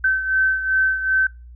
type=beating tone pair; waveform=sine; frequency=1538 / 1540.6 Hz; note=G6 / G6; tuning=-33 / -30 cents; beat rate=2.6 Hz; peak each=-17 / -23 dBFS; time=0.04-1.27 s; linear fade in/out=5 ms; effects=noise-tail reverb RT60 0.3 s tail -24 dB re dry + added 60 Hz sine -38 dBFS peak until 1.55 s